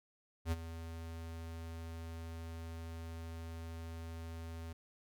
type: tone with ADSR envelope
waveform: square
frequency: 82.41 Hz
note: E2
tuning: in tune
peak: -31 dBFS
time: 0.45-4.73 s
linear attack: 68 ms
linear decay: 32 ms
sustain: -13 dB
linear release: 7 ms
effects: none